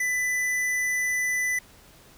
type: tone with hard clipping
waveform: sine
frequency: 1995 Hz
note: B6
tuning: 17 cents sharp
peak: -25 dBFS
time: 0-1.59 s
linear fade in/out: 5 ms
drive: 13 dB
effects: pink hiss -53 dBFS RMS until 2.17 s

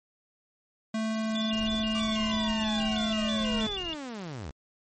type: tone with pitch glide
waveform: square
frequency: 220.4 to 217.2 Hz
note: A3 to A3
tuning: +3 to -22 cents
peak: -28 dBFS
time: 0.94-3.67 s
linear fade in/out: 5 ms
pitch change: -25 cents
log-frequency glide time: 1.07-2.74 s
type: tone with vibrato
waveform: sine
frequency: 3136 Hz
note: G7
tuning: in tune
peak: -32 dBFS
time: 1.35-3.94 s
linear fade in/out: 5 ms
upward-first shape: square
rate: 3.1 Hz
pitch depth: 180 cents each way
type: noise with tremolo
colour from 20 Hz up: brown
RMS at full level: -41 dBFS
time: 1.53-3.95 s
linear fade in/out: 0 ms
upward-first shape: sine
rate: 1.6 Hz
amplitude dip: 40%
type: linear sweep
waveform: sawtooth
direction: down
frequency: 1174.7 to 61.74 Hz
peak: -32 dBFS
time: 1.95-4.51 s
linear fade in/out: 5 ms
effects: low-pass 10000 Hz 12 dB/octave + MP3 32 kbps

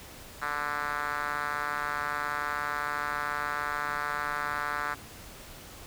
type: tone with band-pass filter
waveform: 5% pulse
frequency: 146.83 Hz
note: D3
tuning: in tune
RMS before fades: -32 dBFS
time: 0.41-4.95 s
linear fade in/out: 20 ms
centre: 1400 Hz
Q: 2
effects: pink hiss -47 dBFS RMS until 5.86 s

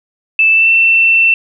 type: tone with pitch glide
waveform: sine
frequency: 2637 to 2685 Hz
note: E7 to E7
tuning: 0 to +31 cents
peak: -6 dBFS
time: 0.39-1.34 s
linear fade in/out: 2 ms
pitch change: +31 cents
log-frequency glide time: 0.5-0.71 s
effects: none

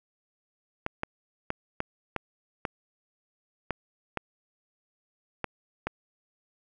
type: clicks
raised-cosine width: 0.5 ms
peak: -14 dBFS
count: 10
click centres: 0.864 / 1.034 / 1.504 / 1.804 / 2.163 / 2.652 / 3.707 / 4.173 / 5.443 / 5.87 s
effects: none

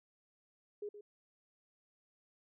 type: tone with echo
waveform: sine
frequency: 413.6 Hz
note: G#4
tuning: 7 cents flat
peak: -39 dBFS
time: 0.82-0.89 s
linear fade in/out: 5 ms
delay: 120 ms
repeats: 1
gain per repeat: -10 dB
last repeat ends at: 1.01 s
effects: none

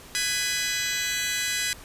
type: chord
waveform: 15% pulse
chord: G# minor seventh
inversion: third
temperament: just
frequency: 1495.1 / 1661.2 / 1993.5 / 2492 Hz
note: F#6 / G#6 / B6 / D#7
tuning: +18 / 0 / +16 / +2 cents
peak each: -28 / -24 / -22 / -25 dBFS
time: 0.15-1.73 s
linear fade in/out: 0 ms
effects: pink hiss -46 dBFS RMS until 1.84 s + resampled to 32000 Hz

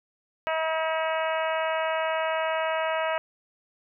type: harmonic tone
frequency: 320.2 Hz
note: D#4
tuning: 50 cents sharp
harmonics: 2 / 3 / 4 / 5 / 6 / 7 / 8 / 9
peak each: -27 / -31 / -33 / -35 / -37 / -38 / -39 / -40 dBFS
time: 0.47-3.18 s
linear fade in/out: 0 ms
effects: none

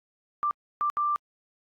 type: tone bursts at uneven times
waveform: sine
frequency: 1181 Hz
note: D6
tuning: 9 cents sharp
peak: -23 dBFS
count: 3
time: 0.43-0.51 / 0.81-0.9 / 0.97-1.16 s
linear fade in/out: 0 ms
effects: AAC 64 kbps

